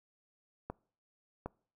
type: clicks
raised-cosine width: 1 ms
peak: -24 dBFS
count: 2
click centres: 0.7 / 1.46 s
effects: noise-tail reverb RT60 0.5 s tail -25 dB re dry